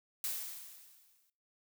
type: noise with exponential decay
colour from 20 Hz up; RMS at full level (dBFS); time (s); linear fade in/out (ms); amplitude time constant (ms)
blue; -35; 0.24-1.3; 1; 230
effects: noise-tail reverb RT60 0.4 s tail -20 dB re dry